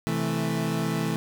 30% pulse chord, A minor, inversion first, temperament equal, 130.81 / 164.81 / 220 Hz, C3 / E3 / A3, 0 / 0 / 0 cents, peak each -29 / -25 / -27 dBFS, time 0.07-1.16 s, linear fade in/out 0 ms, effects none

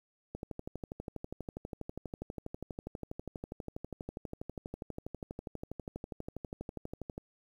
click train, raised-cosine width 2 ms, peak -26 dBFS, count 85, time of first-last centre 0.35-7.179 s, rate 12.3 Hz, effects 10-bit

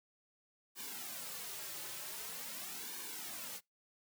white noise with flanger, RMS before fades -45 dBFS, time 0.75-3.61 s, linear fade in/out 50 ms, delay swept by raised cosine 1.5 to 4.3 ms, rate 0.45 Hz, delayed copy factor -0.8, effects noise-tail reverb RT60 0.2 s tail -26 dB re dry + high-pass 150 Hz 12 dB/octave

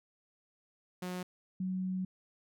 sawtooth / sine tone pair in turn, 181.2 / 186.08 Hz, F#3 / F#3, -36 / +10 cents, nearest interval unison, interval 46 cents, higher second, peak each -33 / -32 dBFS, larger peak second, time 1.02-1.23 / 1.6-2.05 s, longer second, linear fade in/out 5 ms, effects none

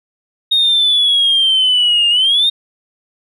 sine exponential two-way sweep, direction down then up, 3729 to 2807 to 3729 Hz, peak -8 dBFS, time 0.51-2.5 s, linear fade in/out 10 ms, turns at 2.09 s, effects tanh soft clip ceiling -6 dBFS

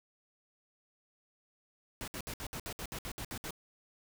pink noise bursts, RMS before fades -41 dBFS, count 12, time 2.01-3.507 s, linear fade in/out 0 ms, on 67 ms, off 63 ms, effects none

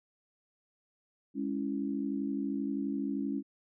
sine chord, C# minor, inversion second, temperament equal with one note detuned, 206.6 / 277.2 / 329.6 Hz, G#3 / C#4 / E4, -9 / 0 / 0 cents, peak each -36 / -33 / -39 dBFS, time 1.34-3.43 s, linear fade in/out 50 ms, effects none

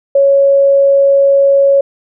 sine tone, 554.4 Hz, C#5, in tune, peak -5 dBFS, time 0.15-1.81 s, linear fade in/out 5 ms, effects none

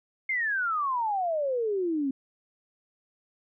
sine exponential sweep, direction down, 2152 to 261.6 Hz, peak -25 dBFS, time 0.29-2.11 s, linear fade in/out 5 ms, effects none

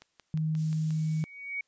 click train, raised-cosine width 0.2 ms, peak -31 dBFS, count 6, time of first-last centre 0.02-0.907 s, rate 5.64 Hz
sine tone, 157 Hz, D#3, 16 cents sharp, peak -26 dBFS, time 0.34-1.24 s, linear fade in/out 0 ms
violet noise, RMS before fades -43 dBFS, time 0.55-1.26 s, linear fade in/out 50 ms
sine tone with exponential growth, 2248 Hz, C#7, 24 cents sharp, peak -29 dBFS, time 0.92-1.61 s, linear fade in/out 5 ms, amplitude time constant 150 ms
effects white hiss -74 dBFS RMS until 1.67 s + resampled to 16000 Hz

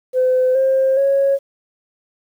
sine tone with pitch steps, 511 / 530.6 / 550.8 Hz, C5 / C5 / C#5, -41 / +24 / -11 cents, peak -11 dBFS, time 0.13-1.39 s, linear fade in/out 50 ms, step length 420 ms, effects tanh soft clip ceiling -8 dBFS + 8-bit

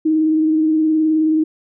sine tone with vibrato, 313.6 Hz, D#4, 14 cents sharp, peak -12 dBFS, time 0.05-1.44 s, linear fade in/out 10 ms, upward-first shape sine, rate 19 Hz, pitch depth 26 cents each way, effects none

